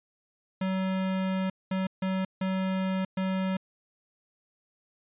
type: tone bursts at uneven times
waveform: square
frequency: 188.9 Hz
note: F#3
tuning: 36 cents sharp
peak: -27 dBFS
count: 5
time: 0.61-1.5 / 1.71-1.87 / 2.02-2.25 / 2.41-3.05 / 3.17-3.57 s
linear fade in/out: 5 ms
effects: resampled to 8000 Hz